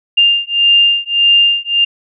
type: beating tone pair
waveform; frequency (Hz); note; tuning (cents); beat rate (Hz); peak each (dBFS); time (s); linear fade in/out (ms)
sine; 2800 / 2801.7; F7 / F7; +4 / +5; 1.7; -11; 0.17-1.85; 10
effects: none